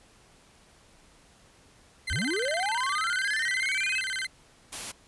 30% pulse tone with vibrato, 1788 Hz, A6, 27 cents sharp, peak -27 dBFS, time 2.07-4.27 s, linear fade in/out 10 ms, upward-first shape square, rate 17 Hz, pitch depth 250 cents each way
triangle linear sweep, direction up, 45.43 to 2637 Hz, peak -26 dBFS, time 2.1-4.01 s, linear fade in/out 10 ms
white noise, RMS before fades -36 dBFS, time 4.72-4.92 s, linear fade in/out 10 ms
effects pink hiss -58 dBFS RMS until 5.07 s + resampled to 24000 Hz

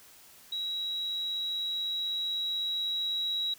sine tone with level ramp, 3868 Hz, B7, 37 cents flat, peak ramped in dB -31 to -28 dBFS, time 0.52-3.54 s, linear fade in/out 5 ms, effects white hiss -55 dBFS RMS until 3.58 s

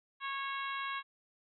harmonic tone, 549 Hz, C#5, 17 cents flat, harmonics 2 / 3 / 4 / 5 / 6 / 7, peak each -38 / -42 / -44 / -46 / -48 / -49 dBFS, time 0.2-1.03 s, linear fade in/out 50 ms, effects none

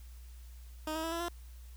15% pulse tone with pitch steps, 311.1 / 319.3 / 327.7 / 336.3 / 345.2 Hz, D#4 / D#4 / E4 / E4 / F4, 0 / +45 / -10 / +35 / -20 cents, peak -28 dBFS, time 0.87-1.285 s, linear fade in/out 2 ms, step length 83 ms, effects added 60 Hz sine -47 dBFS peak until 1.76 s + white hiss -63 dBFS RMS until 1.76 s

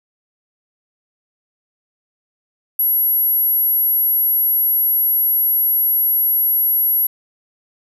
sine tone, 11570 Hz, F#9, 40 cents flat, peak -13 dBFS, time 2.79-7.07 s, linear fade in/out 5 ms, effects none

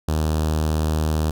sawtooth tone with notch filter, 77.78 Hz, D#2, in tune, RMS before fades -21 dBFS, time 0.08-1.31 s, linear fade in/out 5 ms, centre 2100 Hz, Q 1.2, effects none

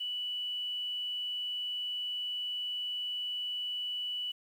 sine tone, 2960 Hz, F#7, in tune, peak -33 dBFS, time 0-4.32 s, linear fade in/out 10 ms, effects 10-bit

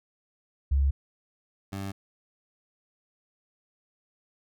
sine / 20% pulse tone pair in turn, 69 / 97.85 Hz, C#2 / G2, -7 / -3 cents, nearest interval tritone, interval 604 cents, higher second, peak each -20 / -28 dBFS, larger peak first, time 0.71-0.91 / 1.72-1.92 s, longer neither, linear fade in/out 10 ms, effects none

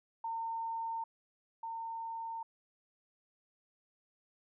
sine tone pair in turn, 910 / 910 Hz, A#5 / A#5, -42 / -42 cents, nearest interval unison, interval 0 cents, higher neither, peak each -35 / -38 dBFS, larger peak first, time 0.24-1.04 / 1.63-2.43 s, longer neither, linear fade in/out 5 ms, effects none

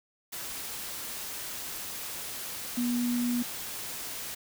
sine tone in noise, 242.4 Hz, B3, 32 cents flat, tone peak -26 dBFS, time 2.77-3.43 s, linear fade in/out 10 ms, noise white, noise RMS -38 dBFS, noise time 0.32-4.35 s, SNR +9 dB, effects none

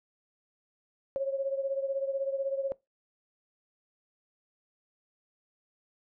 sine beating tone pair, 542 / 558 Hz, C#5 / C#5, -39 / +11 cents, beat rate 16 Hz, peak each -29 / -35 dBFS, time 1.16-2.72 s, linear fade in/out 0 ms, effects noise-tail reverb RT60 0.2 s tail -22 dB re dry

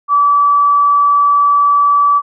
sine tone, 1152 Hz, D6, 34 cents flat, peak -7 dBFS, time 0.08-2.22 s, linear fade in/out 50 ms, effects none

